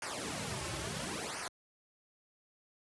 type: noise with flanger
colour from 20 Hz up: pink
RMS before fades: -39 dBFS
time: 0.02-1.48 s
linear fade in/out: 2 ms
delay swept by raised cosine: 0.26 to 4.26 ms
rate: 0.73 Hz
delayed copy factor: -0.8
effects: high-pass 80 Hz 12 dB/octave + resampled to 24000 Hz